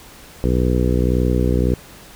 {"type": "harmonic tone", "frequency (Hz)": 61.74, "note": "B1", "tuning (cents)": 0, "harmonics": [1, 2, 3, 4, 5, 6, 7, 8], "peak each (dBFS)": [-18, -21, -23, -24, -25, -26, -26, -27], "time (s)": [0.44, 1.74], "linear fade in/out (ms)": 0, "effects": ["pink hiss -42 dBFS RMS until 2.15 s"]}